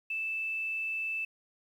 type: tone with quantisation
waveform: sine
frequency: 2637 Hz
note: E7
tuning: in tune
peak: -31 dBFS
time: 0.1-1.25 s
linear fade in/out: 5 ms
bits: 10
effects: none